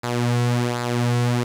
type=tone with flanger; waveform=sawtooth; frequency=121 Hz; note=B2; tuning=35 cents flat; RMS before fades=-21 dBFS; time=0.03-1.44 s; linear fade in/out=10 ms; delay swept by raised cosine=0.33 to 3.33 ms; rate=1.3 Hz; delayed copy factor=-0.6; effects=low-pass 10000 Hz 12 dB/octave + 7-bit